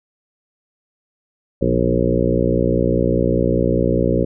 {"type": "harmonic tone with a mistuned harmonic", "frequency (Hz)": 60, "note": "B1", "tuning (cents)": -49, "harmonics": [1, 2, 3, 4, 5, 6, 7, 8, 9], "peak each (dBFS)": [-23, -23, -23, -23, -23, -23, -23, -23, -23], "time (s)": [1.61, 4.25], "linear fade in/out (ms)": 10, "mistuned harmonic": 3, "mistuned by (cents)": -48, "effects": []}